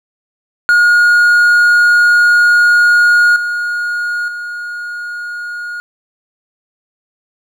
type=tone with level steps; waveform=triangle; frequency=1435 Hz; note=F6; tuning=47 cents sharp; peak=-4 / -13 / -19 dBFS; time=0.69-5.8 s; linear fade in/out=0 ms; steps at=3.36 / 4.28 s; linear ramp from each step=2 ms; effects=none